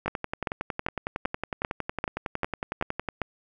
two click trains, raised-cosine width 0.5 ms, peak -11 / -14 dBFS, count 9 / 34, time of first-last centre 0.08-3.217 / 0.06-3.088 s, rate 2.55 / 10.9 Hz, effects none

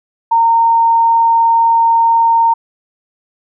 sine tone, 919 Hz, A#5, 25 cents flat, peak -7 dBFS, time 0.31-2.54 s, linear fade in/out 10 ms, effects none

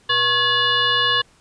sine tone with frequency modulation, 2300 Hz, D7, 37 cents flat, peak -15 dBFS, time 0.09-1.22 s, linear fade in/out 10 ms, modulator 605 Hz, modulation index 2.4, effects pink hiss -55 dBFS RMS until 1.4 s + resampled to 22050 Hz

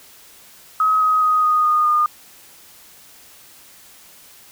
sine tone with pitch steps, 1272 / 1261 / 1250.1 / 1239.4 / 1228.7 / 1218.1 Hz, D#6 / D#6 / D#6 / D#6 / D#6 / D#6, +38 / +23 / +8 / -7 / -22 / -37 cents, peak -13 dBFS, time 0.8-2.06 s, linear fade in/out 2 ms, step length 210 ms, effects white hiss -46 dBFS RMS until 4.51 s

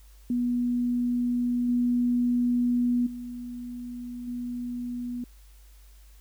sine tone with level steps, 243.5 Hz, B3, 24 cents flat, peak -23 / -21 / -34 / -30 dBFS, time 0.3-5.24 s, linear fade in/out 2 ms, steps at 1.68 / 3.06 / 4.27 s, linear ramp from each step 10 ms, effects added 50 Hz sine -49 dBFS peak until 6.2 s + white hiss -61 dBFS RMS until 6.2 s

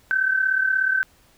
sine tone pair together, 1531.3 / 1568 Hz, G6 / G6, -41 / 0 cents, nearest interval unison, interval 41 cents, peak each -19 / -24 dBFS, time 0.11-1.03 s, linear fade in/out 0 ms, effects pink hiss -57 dBFS RMS until 1.37 s

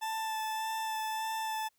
40% pulse tone with vibrato, 880 Hz, A5, in tune, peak -32 dBFS, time 0.01-1.69 s, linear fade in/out 20 ms, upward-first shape sine, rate 1.7 Hz, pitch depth 13 cents each way, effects white hiss -75 dBFS RMS until 1.78 s

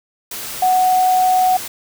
sine tone in noise, 740 Hz, F#5, in tune, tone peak -11 dBFS, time 0.62-1.57 s, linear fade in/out 5 ms, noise white, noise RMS -28 dBFS, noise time 0.31-1.68 s, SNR +14 dB, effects none

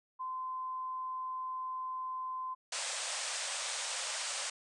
sine tone, 1031 Hz, C6, 26 cents flat, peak -36 dBFS, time 0.19-2.55 s, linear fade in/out 20 ms
white band-pass noise, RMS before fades -38 dBFS, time 2.72-4.5 s, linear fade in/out 5 ms, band 500 to 9200 Hz, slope 96 dB/octave
effects none

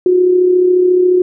sine tone with amplitude modulation, 363.1 Hz, F#4, 33 cents flat, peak -5 dBFS, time 0.06-1.22 s, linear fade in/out 2 ms, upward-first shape sine, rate 34.2 Hz, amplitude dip 45%, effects none

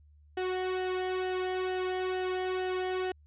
sawtooth tone with flanger, 370 Hz, F#4, in tune, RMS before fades -32 dBFS, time 0.37-3.12 s, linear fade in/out 5 ms, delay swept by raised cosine 0.84 to 1.94 ms, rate 2.2 Hz, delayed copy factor -0.65, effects added 74 Hz sine -56 dBFS peak until 3.26 s + resampled to 8000 Hz

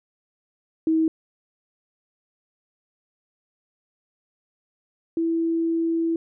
sine tone pair in turn, 320.5 / 330.3 Hz, E4 / E4, -49 / +4 cents, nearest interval minor second, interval 53 cents, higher second, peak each -17 / -20 dBFS, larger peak first, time 0.87-1.08 / 5.17-6.16 s, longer second, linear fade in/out 2 ms, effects none

